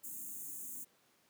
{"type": "band-stop noise", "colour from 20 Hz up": "white", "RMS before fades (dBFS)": -45, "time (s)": [0.03, 0.85], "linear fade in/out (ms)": 20, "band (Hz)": [330, 6500], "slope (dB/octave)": 96, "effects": ["pink hiss -70 dBFS RMS until 1.29 s", "high-pass 200 Hz 12 dB/octave"]}